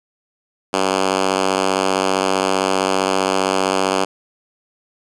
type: tone with high-pass filter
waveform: 5% pulse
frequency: 95.3 Hz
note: G2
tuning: 48 cents flat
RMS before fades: -18 dBFS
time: 0.73-4.05 s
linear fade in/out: 10 ms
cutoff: 260 Hz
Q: 0.84
effects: resampled to 22050 Hz